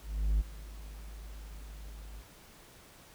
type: tone with ADSR envelope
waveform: triangle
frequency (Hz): 51.91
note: G#1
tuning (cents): 0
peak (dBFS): -21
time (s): 0.02-2.24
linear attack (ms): 380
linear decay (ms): 22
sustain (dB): -20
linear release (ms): 44
effects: tanh soft clip ceiling -17 dBFS + pink hiss -56 dBFS RMS until 3.14 s